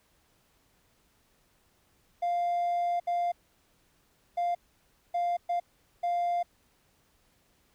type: tone bursts at uneven times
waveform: triangle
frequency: 698.5 Hz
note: F5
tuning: in tune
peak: -23 dBFS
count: 6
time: 2.22-3 / 3.07-3.32 / 4.37-4.55 / 5.14-5.37 / 5.49-5.6 / 6.03-6.43 s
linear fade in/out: 10 ms
effects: tanh soft clip ceiling -21 dBFS + pink hiss -68 dBFS RMS until 7.74 s